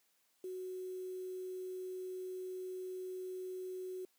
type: tone with quantisation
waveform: sine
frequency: 370 Hz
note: F#4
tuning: in tune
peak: -40 dBFS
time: 0.44-4.05 s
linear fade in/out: 2 ms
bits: 10
effects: white hiss -75 dBFS RMS until 4.18 s + high-pass 200 Hz 12 dB/octave